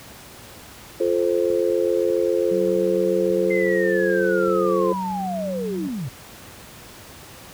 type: chord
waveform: sine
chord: F major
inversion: none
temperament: just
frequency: 349.2 / 436.5 / 523.8 Hz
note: F4 / A4 / C5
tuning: 0 / -14 / +2 cents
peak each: -22 dBFS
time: 1-4.93 s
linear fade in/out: 5 ms
type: clicks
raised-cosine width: 3 ms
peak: -27 dBFS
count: 5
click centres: 1.503 / 1.701 / 2.102 / 3.303 / 4.479 s
type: tone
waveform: sine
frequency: 187.9 Hz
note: F#3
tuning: 27 cents sharp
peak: -27 dBFS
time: 2.51-5.88 s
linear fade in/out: 5 ms
type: linear sweep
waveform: sine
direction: down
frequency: 2093 to 112 Hz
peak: -25 dBFS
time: 3.5-6.09 s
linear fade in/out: 10 ms
effects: pink hiss -42 dBFS RMS until 7.53 s + high-pass 60 Hz 12 dB/octave